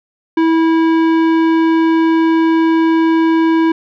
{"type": "tone with tanh clipping", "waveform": "sine", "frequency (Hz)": 325.9, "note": "E4", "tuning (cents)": -20, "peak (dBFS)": -11, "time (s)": [0.37, 3.72], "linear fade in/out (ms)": 5, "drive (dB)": 15, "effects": []}